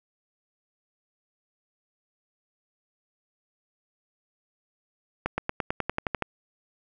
accelerating click train, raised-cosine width 0.5 ms, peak -11 dBFS, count 11, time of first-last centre 5.26-6.223 s, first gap 120 ms, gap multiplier 0.95, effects none

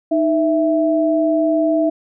sine tone pair together, 311.1 / 659.2 Hz, D#4 / E5, 0 / 0 cents, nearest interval octave + minor second, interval 1300 cents, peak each -16 dBFS, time 0.11-1.9 s, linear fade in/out 10 ms, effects none

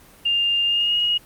sine tone with pitch glide, 2804 to 2881 Hz, F7 to F#7, +6 to -47 cents, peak -17 dBFS, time 0.25-1.18 s, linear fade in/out 10 ms, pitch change +47 cents, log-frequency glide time 0.66-0.99 s, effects pink hiss -49 dBFS RMS until 1.25 s + Opus 32 kbps

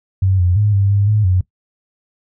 sine tone with pitch steps, 95.1 / 89.1 / 104.5 / 99 / 100.8 / 106.4 / 91.9 Hz, F#2 / F2 / G#2 / G2 / G2 / G#2 / F#2, +48 / +35 / +11 / +18 / +49 / +42 / -11 cents, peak -11 dBFS, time 0.22-1.41 s, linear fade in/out 5 ms, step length 170 ms, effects noise-tail reverb RT60 0.1 s tail -18 dB re dry

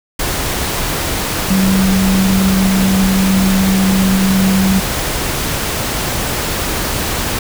sine tone in noise, 191 Hz, G3, 45 cents flat, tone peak -10 dBFS, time 1.5-4.8 s, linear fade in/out 5 ms, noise pink, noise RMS -18 dBFS, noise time 0.19-7.39 s, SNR +5 dB, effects none

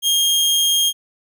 sawtooth tone, 3231 Hz, G#7, 48 cents flat, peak -11 dBFS, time 0.02-0.93 s, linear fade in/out 50 ms, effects none

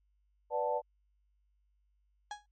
sine chord, B minor seventh, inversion none, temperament equal, 493.9 / 587.3 / 740 / 880 Hz, B4 / D5 / F#5 / A5, 0 / 0 / 0 / 0 cents, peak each -35 / -34 / -40 / -34 dBFS, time 0.5-0.82 s, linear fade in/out 50 ms
35% pulse tone with exponential decay, 830.6 Hz, G#5, in tune, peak -34 dBFS, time 2.31-2.46 s, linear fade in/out 2 ms, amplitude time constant 31 ms
effects added 50 Hz sine -70 dBFS peak until 2.51 s + MP3 32 kbps

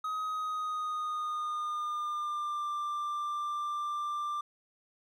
triangle tone with pitch glide, 1262 to 1184.3 Hz, D#6 to D6, +24 to +14 cents, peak -30 dBFS, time 0.04-4.41 s, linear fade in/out 5 ms, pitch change -110 cents, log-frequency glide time 0.23-2.69 s, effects none

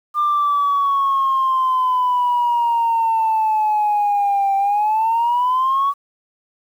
sine exponential two-way sweep, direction down then up, 1200 to 784 to 1134 Hz, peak -13 dBFS, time 0.14-5.94 s, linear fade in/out 50 ms, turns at 4.56 s, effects tanh soft clip ceiling -11 dBFS + 8-bit

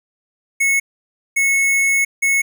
square tone bursts at uneven times, 2194 Hz, C#7, 18 cents flat, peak -14 dBFS, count 3, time 0.6-0.8 / 1.36-2.05 / 2.22-2.42 s, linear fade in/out 10 ms, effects none

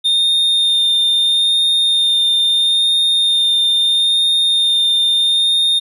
triangle tone with vibrato, 3641 Hz, A#7, 41 cents flat, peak -10 dBFS, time 0.04-5.8 s, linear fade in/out 20 ms, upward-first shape sine, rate 0.76 Hz, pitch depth 12 cents each way, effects none

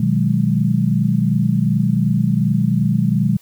sine chord, G# minor seventh, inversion first, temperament equal, 123.47 / 155.56 / 185 / 207.7 Hz, B2 / D#3 / F#3 / G#3, 0 / 0 / 0 / 0 cents, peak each -19 dBFS, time 0-3.37 s, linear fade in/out 5 ms, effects white hiss -52 dBFS RMS until 3.41 s

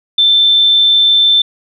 sine tone, 3547 Hz, A7, 13 cents sharp, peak -6 dBFS, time 0.18-1.42 s, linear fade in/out 5 ms, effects none

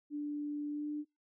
sine tone with pitch glide, 293.8 to 297.6 Hz, D4 to D4, +1 to +23 cents, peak -35 dBFS, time 0.1-1.05 s, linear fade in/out 50 ms, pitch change +22 cents, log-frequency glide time 0.7-0.88 s, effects noise-tail reverb RT60 0.2 s tail -26 dB re dry

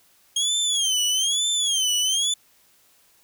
25% pulse tone with vibrato, 3235 Hz, G#7, 46 cents flat, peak -16 dBFS, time 0.36-2.34 s, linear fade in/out 5 ms, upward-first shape sine, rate 1.1 Hz, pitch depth 160 cents each way, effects white hiss -59 dBFS RMS until 3.23 s

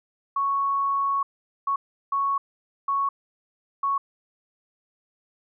sine tone bursts at uneven times, 1108.7 Hz, C#6, in tune, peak -21 dBFS, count 5, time 0.36-1.23 / 1.67-1.76 / 2.12-2.38 / 2.88-3.09 / 3.83-3.98 s, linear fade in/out 5 ms, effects none

